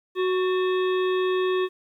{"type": "harmonic tone with a mistuned harmonic", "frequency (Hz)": 370.4, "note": "F#4", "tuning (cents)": 2, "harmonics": [1, 3, 5, 7, 9, 10], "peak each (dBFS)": [-21, -31, -35, -38, -40, -41], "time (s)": [0.15, 1.69], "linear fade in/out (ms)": 50, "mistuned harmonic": 5, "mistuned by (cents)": -57, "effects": ["10-bit"]}